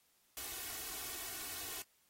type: noise with comb filter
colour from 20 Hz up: white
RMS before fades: -44 dBFS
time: 0.37-1.82 s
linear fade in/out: 0 ms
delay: 2.7 ms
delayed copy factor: +0.7
effects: white hiss -73 dBFS RMS until 2.09 s + AAC 48 kbps